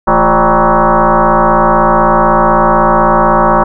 sine tone with frequency modulation, 162 Hz, E3, 30 cents flat, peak -5 dBFS, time 0.07-3.64 s, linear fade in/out 10 ms, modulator 190 Hz, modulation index 6.1, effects none

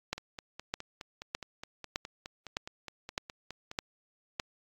two click trains, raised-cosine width 0.2 ms, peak -14 / -24 dBFS, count 8 / 18, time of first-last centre 0.13-4.398 / 0.18-3.714 s, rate 1.64 / 4.81 Hz, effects AAC 48 kbps

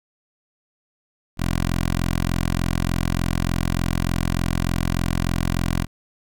10% pulse tone with notch filter, 43.36 Hz, F1, 12 cents flat, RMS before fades -22 dBFS, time 1.37-5.87 s, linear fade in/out 50 ms, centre 500 Hz, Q 1.4, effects none

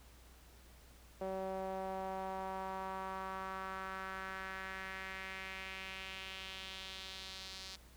sawtooth tone with band-pass filter sweep, 190.2 Hz, F#3, 48 cents sharp, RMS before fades -44 dBFS, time 1.21-7.76 s, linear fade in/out 5 ms, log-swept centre 580 to 4600 Hz, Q 2.4, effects added 60 Hz sine -59 dBFS peak until 7.96 s + pink hiss -63 dBFS RMS until 7.96 s

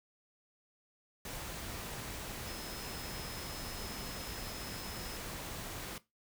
sine tone in noise, 5150 Hz, E8, 41 cents flat, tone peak -49 dBFS, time 2.47-5.17 s, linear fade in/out 2 ms, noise pink, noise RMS -43 dBFS, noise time 1.25-5.98 s, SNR -9 dB, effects noise-tail reverb RT60 0.2 s tail -17 dB re dry

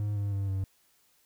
triangle tone with pitch steps, 103.83 / 101.22 / 98.68 / 96.21 Hz, G#2 / G#2 / G2 / G2, 0 / -44 / +12 / -32 cents, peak -26 dBFS, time 0-0.64 s, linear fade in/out 0 ms, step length 160 ms, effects white hiss -67 dBFS RMS until 1.25 s

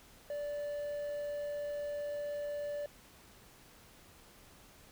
triangle tone with quantisation, 583 Hz, D5, 13 cents flat, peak -34 dBFS, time 0.3-2.86 s, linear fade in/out 2 ms, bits 10, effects pink hiss -59 dBFS RMS until 4.91 s

